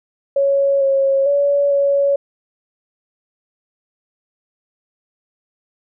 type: tone with pitch steps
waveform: sine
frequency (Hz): 555 / 545 / 568 / 561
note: C#5 / C#5 / C#5 / C#5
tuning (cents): +2 / -29 / +42 / +21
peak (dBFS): -12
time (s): 0.36-2.16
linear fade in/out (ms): 5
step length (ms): 450
effects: none